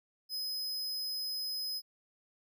45% pulse tone, 5060 Hz, D#8, 28 cents sharp, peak -35 dBFS, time 0.29-1.82 s, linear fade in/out 50 ms, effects none

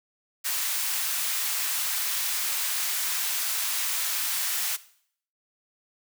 white high-pass noise, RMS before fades -28 dBFS, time 0.44-4.77 s, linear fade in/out 20 ms, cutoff 1100 Hz, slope 12 dB/octave, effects noise-tail reverb RT60 0.6 s tail -17 dB re dry

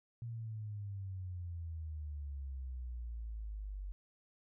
sine exponential sweep, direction down, 118.4 to 47.21 Hz, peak -40 dBFS, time 0.22-3.92 s, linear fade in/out 0 ms, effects none

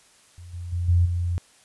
sine tone with level steps, 87.31 Hz, F2, in tune, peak -39 / -31 / -23 / -15 / -22 dBFS, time 0.38-1.38 s, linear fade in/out 0 ms, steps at 0.53 / 0.72 / 0.88 / 1.05 s, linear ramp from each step 10 ms, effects white hiss -56 dBFS RMS until 1.64 s + resampled to 24000 Hz

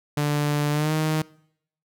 sawtooth tone with pitch glide, 147.2 to 155.95 Hz, D3 to D#3, +4 to +4 cents, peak -17 dBFS, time 0.17-1.22 s, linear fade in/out 5 ms, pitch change +100 cents, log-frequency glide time 0.71-0.93 s, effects noise-tail reverb RT60 0.7 s tail -23 dB re dry

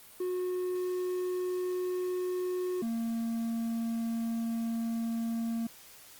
triangle tone pair in turn, 363.8 / 229.2 Hz, F#4 / A#3, -29 / -29 cents, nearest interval minor sixth, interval 800 cents, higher first, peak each -28 dBFS, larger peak neither, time 0.2-2.82 / 2.82-5.67 s, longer second, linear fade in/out 5 ms, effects white hiss -53 dBFS RMS until 6.19 s + Opus 32 kbps

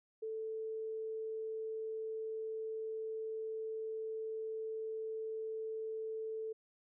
sine tone, 441 Hz, A4, 4 cents sharp, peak -38 dBFS, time 0.22-6.53 s, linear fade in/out 10 ms, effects none

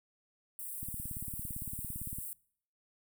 white high-pass noise, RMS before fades -42 dBFS, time 0.59-2.33 s, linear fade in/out 0 ms, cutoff 8100 Hz, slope 96 dB/octave
click train, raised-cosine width 5 ms, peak -31 dBFS, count 25, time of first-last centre 0.83-2.186 s, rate 17.7 Hz
effects noise-tail reverb RT60 0.6 s tail -24 dB re dry

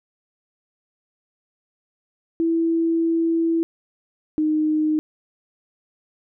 sine tone pair in turn, 330.3 / 308.4 Hz, E4 / D#4, +4 / -15 cents, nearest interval minor second, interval 119 cents, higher first, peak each -17 dBFS, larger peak neither, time 2.4-3.63 / 4.38-4.99 s, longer first, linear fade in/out 0 ms, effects none

